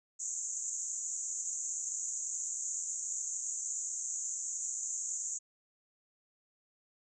white band-pass noise, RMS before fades -38 dBFS, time 0.19-5.39 s, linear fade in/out 20 ms, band 6500 to 7400 Hz, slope 96 dB/octave, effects none

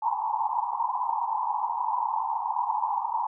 white band-pass noise, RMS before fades -28 dBFS, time 0.02-3.27 s, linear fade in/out 5 ms, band 830 to 1000 Hz, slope 96 dB/octave, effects none

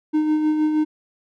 triangle tone with tremolo, 307.2 Hz, D#4, 22 cents flat, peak -13 dBFS, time 0.13-0.85 s, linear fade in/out 20 ms, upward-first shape sine, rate 6.4 Hz, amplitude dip 40%, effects none

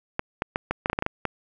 clicks, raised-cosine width 0.5 ms, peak -9 dBFS, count 11, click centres 0.194 / 0.421 / 0.559 / 0.71 / 0.859 / 0.899 / 0.931 / 0.989 / 1.024 / 1.064 / 1.253 s, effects none

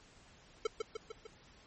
square tone with echo, 441.6 Hz, A4, 6 cents sharp, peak -30 dBFS, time 0.65-0.67 s, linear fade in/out 5 ms, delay 150 ms, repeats 4, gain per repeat -4 dB, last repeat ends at 1.27 s, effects pink hiss -61 dBFS RMS until 1.66 s + MP3 32 kbps

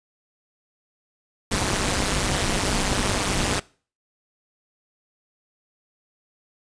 pink noise with amplitude modulation, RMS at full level -19 dBFS, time 1.51-3.6 s, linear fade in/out 10 ms, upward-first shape sine, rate 199 Hz, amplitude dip 95%, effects noise-tail reverb RT60 0.4 s tail -22 dB re dry + resampled to 22050 Hz

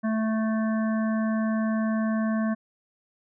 harmonic tone, 220 Hz, A3, in tune, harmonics 1 / 3 / 5 / 7 / 8, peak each -23 / -33 / -37 / -40 / -41 dBFS, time 0.03-2.55 s, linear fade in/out 20 ms, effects none

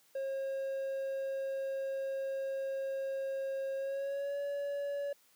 triangle tone with pitch glide, 540 to 567.8 Hz, C#5 to C#5, -45 to +41 cents, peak -32 dBFS, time 0.15-5.13 s, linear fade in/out 5 ms, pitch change +86 cents, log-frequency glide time 3.76-4.39 s, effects white hiss -67 dBFS RMS until 5.35 s + high-pass 150 Hz 12 dB/octave

